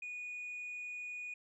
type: tone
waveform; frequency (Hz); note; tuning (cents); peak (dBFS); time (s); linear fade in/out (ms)
sine; 2462; D#7; -19; -39; 0.02-1.34; 5
effects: tanh soft clip ceiling -39 dBFS